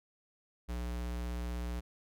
square tone with vibrato, 60 Hz, B1, 49 cents flat, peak -36 dBFS, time 0.68-1.81 s, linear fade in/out 20 ms, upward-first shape sine, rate 16 Hz, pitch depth 12 cents each way, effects none

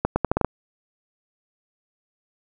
accelerating click train, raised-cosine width 1 ms, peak -5 dBFS, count 7, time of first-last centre 0.05-0.446 s, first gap 110 ms, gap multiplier 0.79, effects none

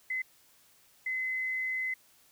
sine tone bursts at uneven times, 2040 Hz, C7, 44 cents flat, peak -30 dBFS, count 2, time 0.1-0.22 / 1.06-1.94 s, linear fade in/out 5 ms, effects white hiss -63 dBFS RMS until 2.31 s

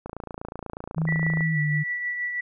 click train, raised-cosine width 1 ms, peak -20 dBFS, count 39, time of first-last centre 0.06-1.408 s, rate 28.2 Hz
sine tone with pitch glide, 160.5 to 150.62 Hz, E3 to D3, -46 to +44 cents, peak -22 dBFS, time 0.96-1.84 s, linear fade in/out 20 ms, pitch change -110 cents, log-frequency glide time 1.53-1.58 s
sine tone with tremolo, 1956 Hz, B6, 17 cents flat, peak -24 dBFS, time 1.07-2.41 s, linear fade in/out 10 ms, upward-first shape triangle, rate 6.2 Hz, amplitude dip 45%
effects none

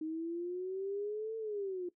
sine exponential two-way sweep, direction up then down, 311.1 to 450 to 349.4 Hz, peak -35 dBFS, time 0.01-1.89 s, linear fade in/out 5 ms, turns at 1.37 s, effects noise-tail reverb RT60 0.1 s tail -17 dB re dry

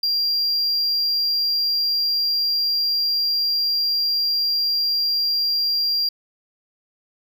triangle tone, 4764 Hz, D8, 24 cents sharp, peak -17 dBFS, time 0.03-6.09 s, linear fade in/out 5 ms, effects none

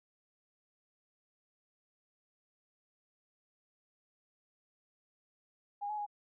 sine tone with pitch steps, 816 / 845 / 827 Hz, G#5 / G#5 / G#5, -31 / +30 / -8 cents, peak -35 dBFS, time 5.81-6.065 s, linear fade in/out 20 ms, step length 85 ms, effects none

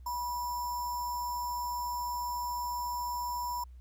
sine tone with sample-and-hold, 976 Hz, B5, 21 cents flat, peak -32 dBFS, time 0.06-3.64 s, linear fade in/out 5 ms, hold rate 6300 Hz, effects added 62 Hz sine -47 dBFS peak until 3.8 s + pink hiss -75 dBFS RMS until 3.8 s

